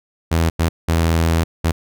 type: tone bursts at uneven times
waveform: sawtooth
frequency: 82.41 Hz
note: E2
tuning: in tune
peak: -10 dBFS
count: 4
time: 0.31-0.5 / 0.59-0.69 / 0.88-1.44 / 1.64-1.72 s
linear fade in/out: 10 ms
effects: none